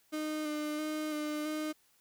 35% pulse tone with vibrato, 304.4 Hz, D#4, 38 cents flat, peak -32 dBFS, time 0.12-1.73 s, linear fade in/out 20 ms, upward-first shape square, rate 1.5 Hz, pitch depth 18 cents each way, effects white hiss -69 dBFS RMS until 2 s

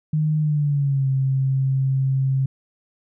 sine tone with pitch glide, 153.8 to 133.89 Hz, D#3 to C3, -20 to +40 cents, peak -17 dBFS, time 0.13-2.46 s, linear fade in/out 5 ms, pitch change -240 cents, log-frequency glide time 0.39-1.08 s, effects none

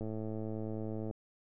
click train, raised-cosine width 2 ms, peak -27 dBFS, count 121, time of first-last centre 0.01-1.111 s, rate 109 Hz, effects none

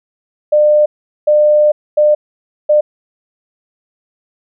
sine tone bursts at uneven times, 600 Hz, D5, 37 cents sharp, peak -6 dBFS, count 4, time 0.52-0.86 / 1.27-1.72 / 1.97-2.15 / 2.69-2.81 s, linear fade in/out 10 ms, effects none

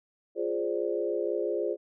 sine chord, D half-diminished seventh, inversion first, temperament equal, 349.2 / 415.3 / 523.3 / 587.3 Hz, F4 / Ab4 / C5 / D5, 0 / 0 / 0 / 0 cents, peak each -32 / -31 / -33 / -35 dBFS, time 0.35-1.77 s, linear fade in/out 50 ms, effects none

